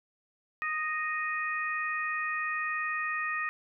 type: harmonic tone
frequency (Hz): 621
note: D#5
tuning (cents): -3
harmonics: 2 / 3 / 4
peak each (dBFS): -34 / -32 / -37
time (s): 0.62-3.49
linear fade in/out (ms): 0
effects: none